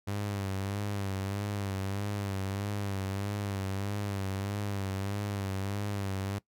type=tone with vibrato; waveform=sawtooth; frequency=99.4 Hz; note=G2; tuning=25 cents sharp; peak=-28 dBFS; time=0.07-6.39 s; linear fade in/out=10 ms; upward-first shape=sine; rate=1.6 Hz; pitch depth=56 cents each way; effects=noise-tail reverb RT60 0.1 s tail -20 dB re dry